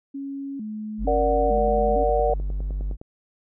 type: tone with vibrato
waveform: sine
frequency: 243.4 Hz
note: B3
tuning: 25 cents flat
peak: -29 dBFS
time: 0.14-2.04 s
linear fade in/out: 10 ms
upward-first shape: square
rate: 1.1 Hz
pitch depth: 220 cents each way
type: tone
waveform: triangle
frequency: 49 Hz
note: G1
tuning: in tune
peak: -22 dBFS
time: 0.98-2.97 s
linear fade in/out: 50 ms
type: chord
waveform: sine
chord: Bb augmented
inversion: none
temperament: equal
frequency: 466.2 / 587.3 / 740 Hz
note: Bb4 / D5 / F#5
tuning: 0 / 0 / 0 cents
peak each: -23 dBFS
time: 1.07-2.34 s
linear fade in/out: 5 ms
type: click train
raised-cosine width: 2 ms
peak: -25 dBFS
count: 15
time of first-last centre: 1.58-3.014 s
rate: 9.76 Hz
effects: none